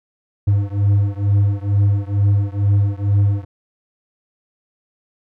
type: beating tone pair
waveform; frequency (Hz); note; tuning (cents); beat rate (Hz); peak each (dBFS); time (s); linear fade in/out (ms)
triangle; 99.9 / 102.1; G2 / G#2; +33 / -29; 2.2; -14 / -15; 0.47-3.45; 10
effects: none